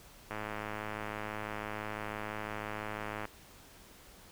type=click train; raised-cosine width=0.5 ms; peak=-23 dBFS; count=313; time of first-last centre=0.31-3.253 s; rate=106 Hz; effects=pink hiss -56 dBFS RMS until 4.31 s